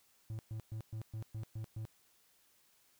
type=tone bursts; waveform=triangle; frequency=110 Hz; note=A2; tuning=in tune; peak=-37 dBFS; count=8; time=0.3-1.852 s; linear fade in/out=0 ms; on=89 ms; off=120 ms; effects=white hiss -70 dBFS RMS until 2.99 s